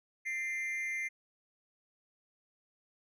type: tone with amplitude modulation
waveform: triangle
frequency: 2088 Hz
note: C7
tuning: 4 cents flat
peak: -29 dBFS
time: 0.25-1.09 s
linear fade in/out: 20 ms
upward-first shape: sine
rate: 291 Hz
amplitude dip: 65%
effects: none